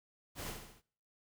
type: noise with echo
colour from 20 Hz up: pink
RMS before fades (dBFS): -43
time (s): 0.35-0.55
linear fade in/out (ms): 50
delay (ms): 68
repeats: 4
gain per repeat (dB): -5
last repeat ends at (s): 0.822
effects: noise-tail reverb RT60 0.6 s tail -23 dB re dry